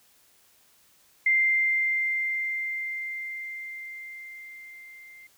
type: tone with level ramp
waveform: sine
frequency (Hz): 2093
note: C7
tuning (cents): 0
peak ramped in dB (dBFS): -18 to -46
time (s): 1.26-5.27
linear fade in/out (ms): 5
effects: white hiss -61 dBFS RMS until 5.37 s